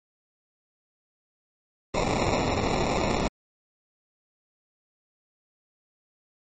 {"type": "noise with sample-and-hold", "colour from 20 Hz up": "white", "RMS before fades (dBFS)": -25, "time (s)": [1.94, 3.28], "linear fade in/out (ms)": 5, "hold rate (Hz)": 1575, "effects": ["MP3 32 kbps"]}